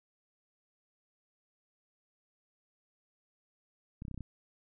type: clicks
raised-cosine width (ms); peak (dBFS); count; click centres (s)
5; -29; 7; 4.021 / 4.052 / 4.082 / 4.113 / 4.144 / 4.177 / 4.207
effects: none